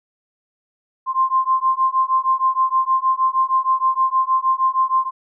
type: beating tone pair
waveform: sine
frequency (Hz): 1046.5 / 1052.9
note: C6 / C6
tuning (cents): 0 / +11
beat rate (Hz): 6.4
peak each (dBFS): -18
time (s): 1.06-5.11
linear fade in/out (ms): 50
effects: none

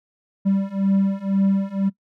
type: beating tone pair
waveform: triangle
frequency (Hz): 194.3 / 196.3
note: G3 / G3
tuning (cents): -15 / +3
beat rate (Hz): 2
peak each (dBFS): -19 / -18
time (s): 0.45-1.9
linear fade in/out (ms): 20
effects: noise-tail reverb RT60 0.1 s tail -20 dB re dry

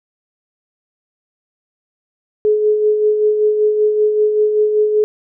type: tone with tremolo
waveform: sine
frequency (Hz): 424.6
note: G#4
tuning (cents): +38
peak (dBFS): -9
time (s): 2.45-5.04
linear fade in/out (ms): 0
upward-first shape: sine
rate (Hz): 5.2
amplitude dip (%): 45
effects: none

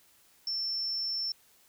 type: tone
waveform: sine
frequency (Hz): 5380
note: E8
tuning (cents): +34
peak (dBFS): -30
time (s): 0.47-1.32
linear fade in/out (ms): 2
effects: white hiss -63 dBFS RMS until 1.68 s

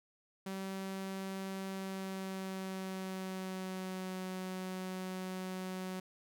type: tone with pitch glide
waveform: sawtooth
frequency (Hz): 192.1 to 186.09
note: G3 to F#3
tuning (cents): -35 to +10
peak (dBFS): -35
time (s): 0.46-6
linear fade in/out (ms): 5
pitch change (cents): -55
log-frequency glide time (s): 1.7-4.2
effects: none

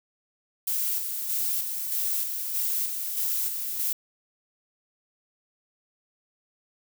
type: noise with tremolo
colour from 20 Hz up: violet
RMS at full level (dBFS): -27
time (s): 0.67-3.93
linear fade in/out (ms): 5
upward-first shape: square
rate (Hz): 1.6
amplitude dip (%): 40
effects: none

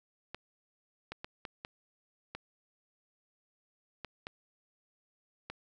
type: clicks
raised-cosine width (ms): 0.3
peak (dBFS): -24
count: 9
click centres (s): 0.346 / 1.12 / 1.245 / 1.452 / 1.649 / 2.35 / 4.047 / 4.269 / 5.5
effects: none

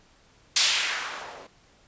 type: noise with low-pass filter sweep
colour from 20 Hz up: violet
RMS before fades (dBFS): -27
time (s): 0.56-1.47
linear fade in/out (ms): 5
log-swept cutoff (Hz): 4600 to 490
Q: 1.2
effects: pink hiss -59 dBFS RMS until 1.87 s + resampled to 16000 Hz

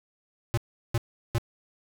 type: tone bursts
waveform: square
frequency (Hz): 116.54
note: A#2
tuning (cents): 0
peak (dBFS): -23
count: 3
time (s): 0.54-1.382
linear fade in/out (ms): 0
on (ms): 34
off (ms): 370
effects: none

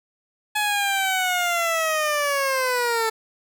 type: linear sweep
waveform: 15% pulse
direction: down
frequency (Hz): 849 to 440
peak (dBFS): -14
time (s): 0.55-3.1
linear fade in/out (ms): 10
effects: none

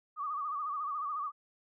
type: tone with vibrato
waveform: sine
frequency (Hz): 1182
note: D6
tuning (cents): +11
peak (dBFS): -33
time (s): 0.16-1.32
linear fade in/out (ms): 50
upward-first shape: sine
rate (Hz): 14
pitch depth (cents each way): 100
effects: none

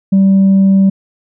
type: tone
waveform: sine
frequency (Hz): 193.8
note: G3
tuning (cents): -20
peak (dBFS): -3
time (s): 0.12-0.9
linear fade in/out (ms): 10
effects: tanh soft clip ceiling -4 dBFS

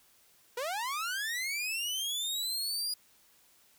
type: linear sweep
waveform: sawtooth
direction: up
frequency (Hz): 461.1 to 4913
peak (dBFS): -29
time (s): 0.57-2.94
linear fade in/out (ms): 5
effects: white hiss -64 dBFS RMS until 3.78 s

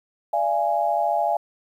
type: chord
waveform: sine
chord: D diminished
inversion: none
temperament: equal with one note detuned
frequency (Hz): 587.3 / 680.9 / 830.6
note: D5 / F5 / Ab5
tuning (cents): 0 / -44 / 0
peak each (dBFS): -27 / -22 / -23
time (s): 0.33-1.37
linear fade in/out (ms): 5
effects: 9-bit

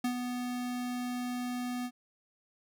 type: tone with ADSR envelope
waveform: square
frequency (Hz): 246.9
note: B3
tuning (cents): 0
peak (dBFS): -28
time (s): 0.04-1.91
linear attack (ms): 6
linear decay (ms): 86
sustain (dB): -6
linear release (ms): 58
effects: none

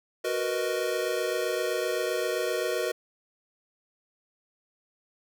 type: chord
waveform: square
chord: B major seventh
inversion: second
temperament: equal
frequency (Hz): 370 / 466.2 / 493.9 / 622.3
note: F#4 / A#4 / B4 / D#5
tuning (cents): 0 / 0 / 0 / 0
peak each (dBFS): -33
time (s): 0.24-2.92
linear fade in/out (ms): 10
effects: none

